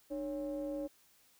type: ring-modulated tone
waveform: triangle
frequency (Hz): 128.1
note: C3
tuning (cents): -36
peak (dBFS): -31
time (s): 0.1-0.88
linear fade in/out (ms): 20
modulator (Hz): 429
effects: white hiss -67 dBFS RMS until 1.39 s